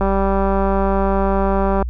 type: click train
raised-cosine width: 1 ms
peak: -6 dBFS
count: 355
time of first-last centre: 0.01-1.825 s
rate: 195 Hz
effects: added 60 Hz sine -21 dBFS peak until 1.89 s